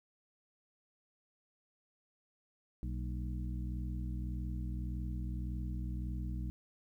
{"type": "harmonic tone with a mistuned harmonic", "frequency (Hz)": 61.74, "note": "B1", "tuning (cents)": 0, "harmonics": [1, 2, 3, 4, 5], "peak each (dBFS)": [-37, -43, -46, -50, -50], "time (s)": [2.83, 6.5], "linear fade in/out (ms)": 0, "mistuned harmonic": 4, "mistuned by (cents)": -130, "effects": ["12-bit"]}